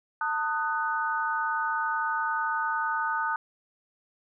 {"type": "chord", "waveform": "sine", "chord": "D# diminished", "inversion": "second", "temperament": "just", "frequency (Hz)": [896, 1244.5, 1493.4], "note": ["A5", "D#6", "F#6"], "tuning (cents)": [31, 0, 16], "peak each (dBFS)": -30, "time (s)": [0.21, 3.36], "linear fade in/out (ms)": 2, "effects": []}